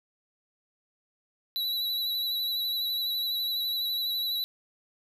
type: tone with vibrato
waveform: square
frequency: 3937 Hz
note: B7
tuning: 6 cents flat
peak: -28 dBFS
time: 1.56-4.44 s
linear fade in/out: 0 ms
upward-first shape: sine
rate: 12 Hz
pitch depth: 30 cents each way
effects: none

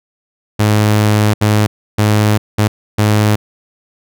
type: tone bursts at uneven times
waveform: sawtooth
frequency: 105.8 Hz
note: G#2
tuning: 33 cents sharp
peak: -5 dBFS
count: 5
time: 0.59-1.34 / 1.41-1.67 / 1.98-2.38 / 2.58-2.68 / 2.98-3.36 s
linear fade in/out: 10 ms
effects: none

